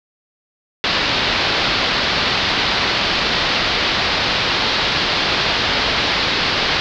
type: low-pass noise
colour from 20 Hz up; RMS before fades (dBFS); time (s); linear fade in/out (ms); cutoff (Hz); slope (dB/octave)
white; -18; 0.84-6.8; 0; 4700; 48
effects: none